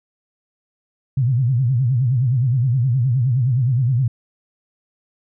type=tone with vibrato; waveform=sine; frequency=125.7 Hz; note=B2; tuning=31 cents sharp; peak=-14 dBFS; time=1.17-4.08 s; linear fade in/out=5 ms; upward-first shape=sine; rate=9.6 Hz; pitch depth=160 cents each way; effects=none